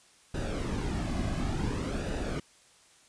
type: noise with flanger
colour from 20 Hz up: brown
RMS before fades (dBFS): -32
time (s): 0.34-2.4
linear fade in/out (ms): 5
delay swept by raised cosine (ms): 0.91 to 2.21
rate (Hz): 0.56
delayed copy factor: -0.6
effects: white hiss -60 dBFS RMS until 3.08 s + resampled to 22050 Hz